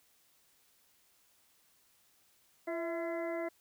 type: harmonic tone with a mistuned harmonic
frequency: 340 Hz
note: F4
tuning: 46 cents flat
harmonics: 1 / 2 / 3 / 4 / 5 / 6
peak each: -38 / -37 / -49 / -50 / -52 / -46 dBFS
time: 2.67-3.49 s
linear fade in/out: 10 ms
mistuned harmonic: 2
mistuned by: -53 cents
effects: white hiss -69 dBFS RMS until 3.6 s